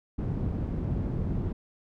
white low-pass noise, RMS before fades -30 dBFS, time 0.18-1.53 s, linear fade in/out 10 ms, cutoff 170 Hz, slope 12 dB/octave, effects none

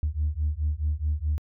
sine beating tone pair, 73.42 / 78.12 Hz, D2 / D#2, 0 / +8 cents, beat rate 4.7 Hz, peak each -26 dBFS, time 0.03-1.38 s, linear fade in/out 0 ms, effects tanh soft clip ceiling -18 dBFS

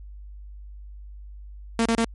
sawtooth tone bursts, 228.8 Hz, A#3, 32 cents flat, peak -15 dBFS, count 3, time 1.79-2.046 s, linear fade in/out 2 ms, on 66 ms, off 29 ms, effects added 50 Hz sine -38 dBFS peak until 2.14 s + MP3 48 kbps

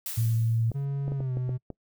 blue noise with exponential decay, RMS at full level -32 dBFS, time 0.06-0.85 s, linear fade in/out 1 ms, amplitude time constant 170 ms
sine tone, 113.9 Hz, A#2, 40 cents flat, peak -22 dBFS, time 0.17-0.71 s, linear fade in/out 10 ms
clicks, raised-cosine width 2 ms, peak -23 dBFS, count 7, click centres 0.717 / 1.08 / 1.12 / 1.205 / 1.371 / 1.493 / 1.703 s
triangle tone with pitch glide, 139.4 to 126.36 Hz, C#3 to B2, +10 to +40 cents, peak -25 dBFS, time 0.74-1.58 s, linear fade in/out 20 ms, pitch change -170 cents, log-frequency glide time 1.14-1.33 s
effects noise-tail reverb RT60 0.1 s tail -25 dB re dry

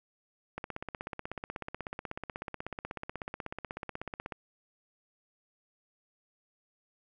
click train, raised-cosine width 0.5 ms, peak -22 dBFS, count 62, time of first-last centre 0.58-4.322 s, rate 16.3 Hz, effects none

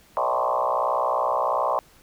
sine tone with frequency modulation, 830 Hz, G#5, 1 cent flat, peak -20 dBFS, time 0.17-1.79 s, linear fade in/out 0 ms, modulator 61.4 Hz, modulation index 4.8, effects pink hiss -55 dBFS RMS until 2.02 s

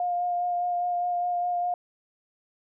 sine tone with vibrato, 708 Hz, F5, 23 cents sharp, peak -24 dBFS, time 0-1.74 s, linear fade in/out 2 ms, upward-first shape sine, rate 4.9 Hz, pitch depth 14 cents each way, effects none

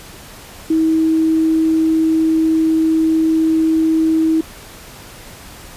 sine tone, 320.3 Hz, E4, 50 cents flat, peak -11 dBFS, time 0.7-4.41 s, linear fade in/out 5 ms, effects pink hiss -37 dBFS RMS until 5.76 s + resampled to 32000 Hz

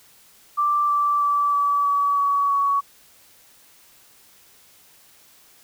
sine tone with pitch steps, 1174.7 / 1165.9 / 1157.2 / 1148.5 / 1139.9 / 1131.4 / 1122.9 Hz, D6 / D6 / D6 / D6 / C#6 / C#6 / C#6, 0 / -13 / -26 / -39 / +48 / +35 / +22 cents, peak -17 dBFS, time 0.57-2.81 s, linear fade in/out 20 ms, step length 320 ms, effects white hiss -53 dBFS RMS until 5.63 s

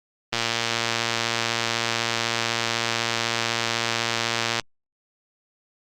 click train, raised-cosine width 0.2 ms, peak -5 dBFS, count 496, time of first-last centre 0.33-4.597 s, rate 116 Hz, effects Opus 24 kbps

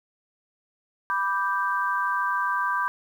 sine chord, G major, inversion first, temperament equal, 987.8 / 1174.7 / 1568 Hz, B5 / D6 / G6, 0 / 0 / 0 cents, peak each -27 dBFS, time 1.1-2.88 s, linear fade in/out 0 ms, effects 9-bit

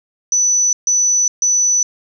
sine tone bursts, 5970 Hz, F#8, 15 cents sharp, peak -11 dBFS, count 3, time 0.32-1.83 s, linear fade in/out 2 ms, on 410 ms, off 140 ms, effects none

